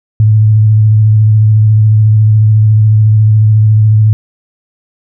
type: tone with vibrato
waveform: sine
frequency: 107.9 Hz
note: A2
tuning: 33 cents flat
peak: -3 dBFS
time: 0.2-4.13 s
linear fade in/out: 0 ms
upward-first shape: sine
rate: 14 Hz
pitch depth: 25 cents each way
effects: none